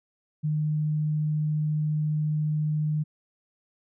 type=tone; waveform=sine; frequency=152.4 Hz; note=D#3; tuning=36 cents flat; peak=-23 dBFS; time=0.43-3.04 s; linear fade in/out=20 ms; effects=none